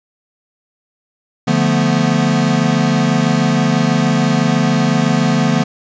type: chord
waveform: square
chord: B half-diminished seventh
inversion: first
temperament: equal with one note detuned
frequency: 146.83 / 174.61 / 220.8 / 246.9 Hz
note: D3 / F3 / A3 / B3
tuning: 0 / 0 / +6 / 0 cents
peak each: -18 dBFS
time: 1.47-5.64 s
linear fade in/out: 10 ms
effects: resampled to 16000 Hz + 8-bit